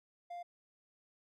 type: tone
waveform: triangle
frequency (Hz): 699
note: F5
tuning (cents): +1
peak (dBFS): -40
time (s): 0.3-0.43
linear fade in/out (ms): 10
effects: none